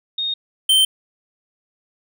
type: tone pair in turn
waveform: sine / square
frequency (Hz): 3706 / 3111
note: A#7 / G7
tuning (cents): -11 / -14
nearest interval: minor third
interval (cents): 303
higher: first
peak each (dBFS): -20 / -12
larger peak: second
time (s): 0.18-0.34 / 0.69-0.85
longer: neither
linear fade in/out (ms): 5
effects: none